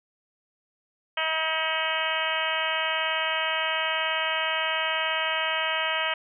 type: harmonic tone with a mistuned harmonic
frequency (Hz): 319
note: D#4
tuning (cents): +43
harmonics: 2 / 3 / 4 / 5 / 6 / 7 / 8 / 9 / 10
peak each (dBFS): -33 / -33 / -33 / -33 / -33 / -33 / -33 / -33 / -33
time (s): 1.17-6.14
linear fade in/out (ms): 5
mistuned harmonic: 10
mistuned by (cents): -40
effects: none